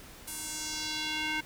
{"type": "tone with band-pass filter sweep", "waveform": "square", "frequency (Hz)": 308.7, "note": "D#4", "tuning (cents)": -14, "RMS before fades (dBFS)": -35, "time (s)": [0.27, 1.41], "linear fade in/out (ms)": 10, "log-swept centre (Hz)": [11000, 2100], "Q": 1.7, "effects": ["pink hiss -50 dBFS RMS until 1.45 s"]}